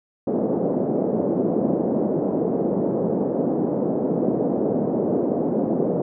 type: band-pass noise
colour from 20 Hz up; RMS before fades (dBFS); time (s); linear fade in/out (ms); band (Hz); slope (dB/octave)
pink; -22; 0.27-6.02; 5; 190 to 580; 24
effects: none